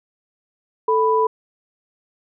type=tone pair together; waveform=sine; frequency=440 / 989.9 Hz; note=A4 / B5; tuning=0 / +4 cents; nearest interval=octave + major second; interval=1404 cents; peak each=-17 dBFS; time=0.88-1.27 s; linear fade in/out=5 ms; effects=none